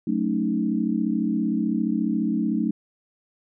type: chord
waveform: sine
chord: D# half-diminished seventh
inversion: first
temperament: equal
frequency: 185 / 220 / 277.2 / 311.1 Hz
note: F#3 / A3 / C#4 / D#4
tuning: 0 / 0 / 0 / 0 cents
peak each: -28 / -24 / -28 / -27 dBFS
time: 0.07-2.71 s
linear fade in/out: 5 ms
effects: none